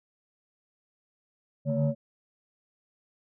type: tone cluster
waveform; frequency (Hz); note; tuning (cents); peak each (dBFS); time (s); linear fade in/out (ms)
sine; 142.8 / 148.1 / 224.9 / 564; D3 / D3 / A3 / C#5; -48 / +15 / +38 / +30; -26 / -30 / -29 / -29; 1.65-1.95; 50
effects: tanh soft clip ceiling -17 dBFS